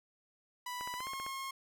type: tone with pitch glide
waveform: sawtooth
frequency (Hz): 987.8 to 1077.2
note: B5 to C#6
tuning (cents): 0 to -50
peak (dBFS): -35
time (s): 0.66-1.51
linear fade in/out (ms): 5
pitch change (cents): +150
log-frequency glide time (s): 0.97-1.08
type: click train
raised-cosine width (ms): 0.5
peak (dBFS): -30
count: 8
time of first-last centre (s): 0.81-1.265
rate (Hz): 15.4
effects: none